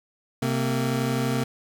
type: tone pair together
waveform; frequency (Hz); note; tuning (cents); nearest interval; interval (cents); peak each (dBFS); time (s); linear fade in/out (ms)
25% pulse; 130.5 / 228.9; C3 / A#3; -4 / -31; minor seventh; 973; -21 / -23; 0.42-1.44; 5
effects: none